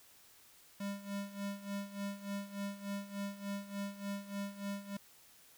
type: tone with tremolo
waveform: square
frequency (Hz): 200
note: G3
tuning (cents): +35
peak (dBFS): -37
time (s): 0.8-4.97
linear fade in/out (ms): 5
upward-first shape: sine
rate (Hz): 3.4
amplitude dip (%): 80
effects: white hiss -62 dBFS RMS until 5.57 s